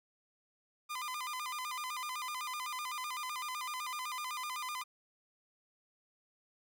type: tone with vibrato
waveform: sawtooth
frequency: 1108.7 Hz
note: C#6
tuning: in tune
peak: -34 dBFS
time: 0.89-4.84 s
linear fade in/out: 20 ms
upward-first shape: square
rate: 7.9 Hz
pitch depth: 150 cents each way
effects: none